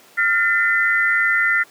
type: tone cluster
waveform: sine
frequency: 1405 / 1802 / 2025 Hz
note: F6 / A6 / B6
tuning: +10 / +41 / +43 cents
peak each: -19 dBFS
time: 0.17-1.64 s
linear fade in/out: 20 ms
effects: pink hiss -48 dBFS RMS until 1.7 s + high-pass 300 Hz 12 dB/octave